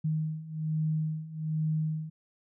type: beating tone pair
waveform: sine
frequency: 155.56 / 156.76 Hz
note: D#3 / D#3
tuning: 0 / +13 cents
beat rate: 1.2 Hz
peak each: -33 / -30 dBFS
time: 0.04-2.1 s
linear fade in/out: 10 ms
effects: none

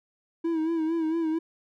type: tone with vibrato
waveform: triangle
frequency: 324.4 Hz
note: E4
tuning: 28 cents flat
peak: -22 dBFS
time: 0.44-1.39 s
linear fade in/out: 10 ms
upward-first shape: sine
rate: 4.4 Hz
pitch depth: 60 cents each way
effects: none

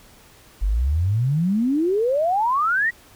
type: exponential sweep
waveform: sine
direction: up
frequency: 44.63 to 1953 Hz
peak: -17 dBFS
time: 0.61-2.91 s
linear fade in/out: 20 ms
effects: pink hiss -50 dBFS RMS until 3.15 s

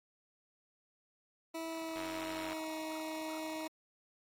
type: tone with pitch glide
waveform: 20% pulse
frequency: 326.2 to 315.6 Hz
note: E4 to D#4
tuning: -18 to +25 cents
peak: -34 dBFS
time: 1.54-3.68 s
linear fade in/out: 10 ms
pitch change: -57 cents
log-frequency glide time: 1.7-2.75 s
type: click train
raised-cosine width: 0.3 ms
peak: -28 dBFS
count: 54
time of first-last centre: 1.96-2.531 s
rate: 92.9 Hz
effects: AAC 48 kbps

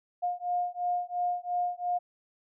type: beating tone pair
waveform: sine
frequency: 710 / 712.9 Hz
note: F5 / F5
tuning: +28 / +35 cents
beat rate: 2.9 Hz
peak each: -31 dBFS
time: 0.22-1.99 s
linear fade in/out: 20 ms
effects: none

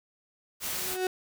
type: noise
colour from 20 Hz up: white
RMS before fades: -33 dBFS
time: 0.6-0.98 s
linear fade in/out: 50 ms
type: tone with exponential growth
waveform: 35% pulse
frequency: 370.3 Hz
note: F#4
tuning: 1 cent sharp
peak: -22 dBFS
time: 0.64-1.07 s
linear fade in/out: 2 ms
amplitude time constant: 93 ms
effects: none

